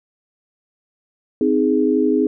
sine chord, Ab major, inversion first, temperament just, 259.6 / 311.5 / 415.3 Hz, C4 / Eb4 / Ab4, -13 / +2 / 0 cents, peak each -18 dBFS, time 1.41-2.27 s, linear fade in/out 2 ms, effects none

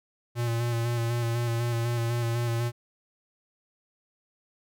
square tone with vibrato, 117.7 Hz, A#2, 17 cents sharp, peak -26 dBFS, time 0.35-2.72 s, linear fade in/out 50 ms, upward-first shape square, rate 4 Hz, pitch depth 25 cents each way, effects none

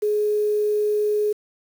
sine tone with quantisation, 420.2 Hz, G#4, 20 cents sharp, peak -18 dBFS, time 0.02-1.33 s, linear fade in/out 10 ms, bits 7, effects none

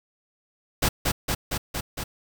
pink noise with echo, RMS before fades -21 dBFS, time 0.82-0.89 s, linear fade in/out 10 ms, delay 230 ms, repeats 5, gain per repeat -2 dB, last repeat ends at 2.04 s, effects none

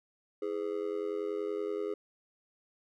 triangle tone with amplitude modulation, 415.3 Hz, G#4, in tune, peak -26 dBFS, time 0.42-1.94 s, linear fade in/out 5 ms, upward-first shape sine, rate 90.5 Hz, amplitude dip 95%, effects none

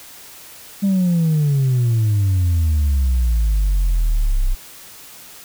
sine exponential sweep, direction down, 201.7 to 30.87 Hz, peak -11 dBFS, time 0.82-4.55 s, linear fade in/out 20 ms, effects tanh soft clip ceiling -12 dBFS + white hiss -40 dBFS RMS until 5.44 s

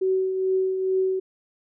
sine tone with tremolo, 377.4 Hz, F#4, 34 cents sharp, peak -18 dBFS, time 0.01-1.2 s, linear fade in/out 10 ms, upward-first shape triangle, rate 2.3 Hz, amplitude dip 50%, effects none

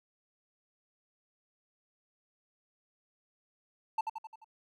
triangle tone with echo, 886 Hz, A5, 12 cents sharp, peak -25 dBFS, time 3.98-4.01 s, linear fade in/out 5 ms, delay 87 ms, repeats 5, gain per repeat -5 dB, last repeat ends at 4.445 s, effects none

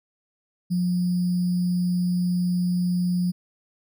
sine tone with sample-and-hold, 178.3 Hz, F3, 36 cents sharp, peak -20 dBFS, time 0.7-3.32 s, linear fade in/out 20 ms, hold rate 4900 Hz, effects none

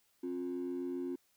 triangle ring-modulated tone, 311.1 Hz, D#4, in tune, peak -29 dBFS, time 0.23-1.16 s, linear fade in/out 10 ms, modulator 43.7 Hz, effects tanh soft clip ceiling -31 dBFS + white hiss -73 dBFS RMS until 1.36 s

